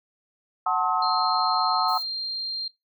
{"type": "chord", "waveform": "sine", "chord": "F# diminished seventh", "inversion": "none", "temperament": "just", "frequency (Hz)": [740, 888, 1065.6, 1278.7], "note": ["F#5", "A5", "C6", "Eb6"], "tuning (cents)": [0, 16, 31, 47], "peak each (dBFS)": [-26, -27, -28, -25], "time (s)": [0.66, 1.98], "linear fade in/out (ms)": 5}
{"type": "tone", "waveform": "sine", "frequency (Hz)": 4186, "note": "C8", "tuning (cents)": 0, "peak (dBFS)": -27, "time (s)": [1.02, 2.68], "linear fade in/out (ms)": 5}
{"type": "noise", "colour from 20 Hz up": "violet", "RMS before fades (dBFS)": -44, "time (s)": [1.88, 2.03], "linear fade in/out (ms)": 5}
{"effects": ["noise-tail reverb RT60 0.2 s tail -19 dB re dry"]}